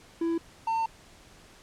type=tone pair in turn; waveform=triangle; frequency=333.1 / 902.7 Hz; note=E4 / A5; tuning=+18 / +44 cents; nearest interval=octave + perfect fourth; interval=1726 cents; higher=second; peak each=-23 dBFS; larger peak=neither; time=0.21-0.38 / 0.67-0.86 s; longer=second; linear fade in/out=5 ms; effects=pink hiss -54 dBFS RMS until 1.62 s + low-pass 9000 Hz 12 dB/octave